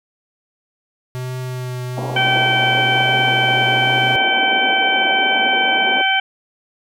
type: tone with vibrato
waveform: square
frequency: 126.5 Hz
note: B2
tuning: 42 cents sharp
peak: -24 dBFS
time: 1.15-4.16 s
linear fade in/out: 0 ms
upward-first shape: triangle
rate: 1.1 Hz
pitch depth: 19 cents each way
type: band-pass noise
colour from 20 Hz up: white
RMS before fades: -26 dBFS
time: 1.97-6.02 s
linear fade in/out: 5 ms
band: 210 to 900 Hz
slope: 48 dB/octave
type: harmonic tone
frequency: 771 Hz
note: G5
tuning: 29 cents flat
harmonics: 1 / 2 / 3 / 4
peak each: -19 / -19 / -19 / -19 dBFS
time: 2.16-6.2 s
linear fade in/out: 5 ms
effects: none